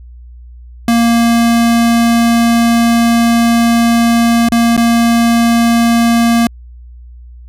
square tone with dropouts, 233.1 Hz, A#3, in tune, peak -8 dBFS, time 0.88-6.47 s, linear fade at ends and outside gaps 2 ms, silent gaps 4.487-4.52 / 4.766-4.776 s, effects added 60 Hz sine -31 dBFS peak until 7.48 s + resampled to 32000 Hz

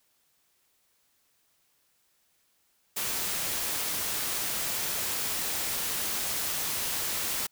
white noise, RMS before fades -31 dBFS, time 2.96-7.47 s, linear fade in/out 10 ms, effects white hiss -70 dBFS RMS until 7.51 s

